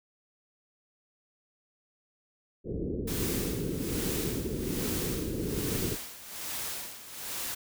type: low-pass noise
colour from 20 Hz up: white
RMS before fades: -33 dBFS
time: 2.64-5.97 s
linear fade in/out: 50 ms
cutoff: 450 Hz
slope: 48 dB/octave
type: noise with tremolo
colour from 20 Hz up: white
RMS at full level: -35 dBFS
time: 3.07-7.55 s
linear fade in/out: 10 ms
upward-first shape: sine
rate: 1.2 Hz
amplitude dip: 75%
effects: none